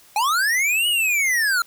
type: linear two-way sweep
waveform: square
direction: up then down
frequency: 795 to 2949 to 1349 Hz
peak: -18 dBFS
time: 0.16-1.62 s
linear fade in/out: 2 ms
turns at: 0.88 s
effects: white hiss -51 dBFS RMS until 1.66 s